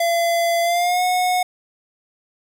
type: tone with pitch glide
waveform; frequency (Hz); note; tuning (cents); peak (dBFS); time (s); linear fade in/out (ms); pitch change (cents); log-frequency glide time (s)
square; 680 to 728.8; F5 to F#5; -46 to -26; -17; 0-1.43; 5; +120; 0.62-1.03
effects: none